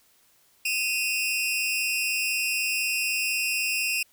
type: tone pair together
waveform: sawtooth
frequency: 2510 / 2734 Hz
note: D#7 / F7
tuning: +15 / -37 cents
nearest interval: minor second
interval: 148 cents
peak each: -24 dBFS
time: 0.65-4.03 s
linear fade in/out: 5 ms
effects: white hiss -62 dBFS RMS until 4.12 s